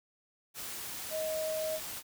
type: tone in noise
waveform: sine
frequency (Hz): 629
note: D#5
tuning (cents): +19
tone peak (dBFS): -32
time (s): 1.1-1.8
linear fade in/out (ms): 50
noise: white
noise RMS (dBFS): -41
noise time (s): 0.54-2.03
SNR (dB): +6
effects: none